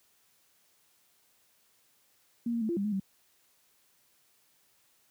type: tone with pitch steps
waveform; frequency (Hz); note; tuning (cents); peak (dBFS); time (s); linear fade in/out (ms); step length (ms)
sine; 235.3 / 232.8 / 218.6 / 342 / 199.5 / 211 / 193; A#3 / A#3 / A3 / F4 / G3 / G#3 / G3; +16 / -2 / -11 / -36 / +31 / +28 / -27; -28; 2.46-2.999; 5; 77
effects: white hiss -68 dBFS RMS until 5.1 s + high-pass 60 Hz 12 dB/octave